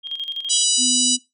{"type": "tone with tremolo", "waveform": "sine", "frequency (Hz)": 3229, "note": "G#7", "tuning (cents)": -49, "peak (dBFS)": -22, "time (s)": [0.03, 0.65], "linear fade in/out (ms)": 50, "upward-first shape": "square", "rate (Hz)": 12, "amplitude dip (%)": 65}
{"type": "harmonic tone", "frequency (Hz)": 982, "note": "B5", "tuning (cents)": -10, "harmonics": [3, 4, 5, 6, 7, 8, 9], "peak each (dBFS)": [-24, -24, -24, -24, -24, -24, -24], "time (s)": [0.49, 1.17], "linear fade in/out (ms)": 20}
{"type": "tone", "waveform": "sine", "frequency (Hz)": 249.8, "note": "B3", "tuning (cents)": 20, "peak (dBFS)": -25, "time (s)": [0.77, 1.19], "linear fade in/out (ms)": 50}
{"effects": ["noise-tail reverb RT60 0.2 s tail -18 dB re dry"]}